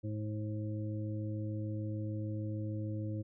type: harmonic tone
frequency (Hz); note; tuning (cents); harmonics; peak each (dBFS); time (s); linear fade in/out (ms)
106.7; G#2; +47; 1 / 2 / 3 / 5; -36 / -45 / -42 / -48; 0.03-3.23; 20
effects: none